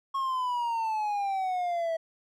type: exponential sweep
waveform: triangle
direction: down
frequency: 1094 to 648 Hz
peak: -25 dBFS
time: 0.14-1.97 s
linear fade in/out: 10 ms
effects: none